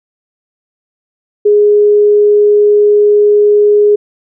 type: tone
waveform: sine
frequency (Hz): 415.3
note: G#4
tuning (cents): 0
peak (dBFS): -4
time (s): 1.45-3.96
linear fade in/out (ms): 10
effects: none